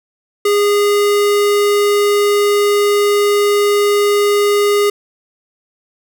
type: tone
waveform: square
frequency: 410 Hz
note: G#4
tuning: 22 cents flat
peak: -11 dBFS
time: 0.45-4.9 s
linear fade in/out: 5 ms
effects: none